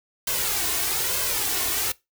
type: noise with flanger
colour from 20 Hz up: white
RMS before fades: -25 dBFS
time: 0.27-1.92 s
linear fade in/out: 5 ms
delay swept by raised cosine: 1.9 to 2.78 ms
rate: 1.1 Hz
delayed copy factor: +0.7
effects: noise-tail reverb RT60 0.2 s tail -21 dB re dry